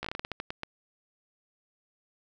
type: slowing click train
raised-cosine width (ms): 0.3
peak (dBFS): -18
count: 12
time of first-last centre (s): 0.03-0.634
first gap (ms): 15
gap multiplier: 1.24
effects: none